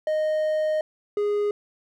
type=tone pair in turn; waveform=triangle; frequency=619 / 413.1 Hz; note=D#5 / G#4; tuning=-9 / -9 cents; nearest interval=perfect fifth; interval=700 cents; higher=first; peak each=-19 dBFS; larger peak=neither; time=0.07-0.81 / 1.17-1.51 s; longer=first; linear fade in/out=2 ms; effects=none